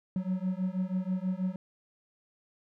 triangle beating tone pair, 182.6 / 188.8 Hz, F#3 / F#3, -23 / +35 cents, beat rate 6.2 Hz, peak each -30 dBFS, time 0.16-1.56 s, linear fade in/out 2 ms, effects none

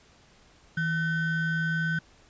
triangle ring-modulated tone, 839 Hz, G#5, 17 cents sharp, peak -20 dBFS, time 0.77-1.99 s, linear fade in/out 5 ms, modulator 677 Hz, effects pink hiss -58 dBFS RMS until 2.29 s + resampled to 16000 Hz

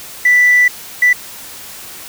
sine tone bursts at uneven times, 1975.5 Hz, B6, in tune, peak -5 dBFS, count 2, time 0.25-0.68 / 1.02-1.13 s, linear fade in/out 5 ms, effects tanh soft clip ceiling -3 dBFS + white hiss -32 dBFS RMS until 2.08 s

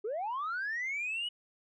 sine linear sweep, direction up, 391.2 to 2960 Hz, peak -31 dBFS, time 0.04-1.29 s, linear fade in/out 10 ms, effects tanh soft clip ceiling -30 dBFS

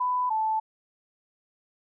sine tone pair in turn, 997 / 875.6 Hz, B5 / A5, +16 / -9 cents, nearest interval major second, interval 225 cents, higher first, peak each -23 dBFS, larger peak neither, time 0-0.3 / 0.3-0.6 s, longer neither, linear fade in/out 10 ms, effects none

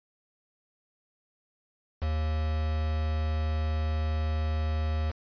triangle tone with quantisation, 77.7 Hz, D#2, 2 cents flat, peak -24 dBFS, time 2.01-5.12 s, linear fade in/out 20 ms, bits 6, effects resampled to 11025 Hz

